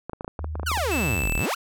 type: clicks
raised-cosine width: 1 ms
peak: -18 dBFS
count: 12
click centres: 0.096 / 0.133 / 0.209 / 0.246 / 0.279 / 0.392 / 0.444 / 0.555 / 0.597 / 0.632 / 0.716 / 0.775 s
type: tone with pitch glide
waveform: sine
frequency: 77.4 to 76.6 Hz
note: D#2 to D#2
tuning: -9 to -27 cents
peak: -28 dBFS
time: 0.39-1.26 s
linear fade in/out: 10 ms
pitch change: -18 cents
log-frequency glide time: 0.77-1.04 s
type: exponential two-way sweep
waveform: sawtooth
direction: down then up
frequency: 1585 to 30.45 to 1585 Hz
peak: -20 dBFS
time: 0.66-1.55 s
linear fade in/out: 10 ms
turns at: 1.35 s
type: tone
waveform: square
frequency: 2637 Hz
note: E7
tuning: in tune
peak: -27 dBFS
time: 0.91-1.46 s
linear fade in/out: 5 ms
effects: none